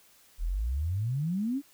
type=exponential sweep; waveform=sine; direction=up; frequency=36.71 to 293.7 Hz; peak=-27 dBFS; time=0.38-1.62 s; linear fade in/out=50 ms; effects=white hiss -60 dBFS RMS until 1.73 s